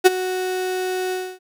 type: tone with ADSR envelope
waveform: 35% pulse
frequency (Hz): 370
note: F#4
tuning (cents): 0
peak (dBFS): -4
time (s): 0.04-1.39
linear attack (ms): 24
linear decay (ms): 23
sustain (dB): -16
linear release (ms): 270
effects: none